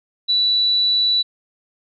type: tone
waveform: sine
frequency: 3951 Hz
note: B7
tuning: in tune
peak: -14 dBFS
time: 0.28-1.23 s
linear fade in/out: 20 ms
effects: none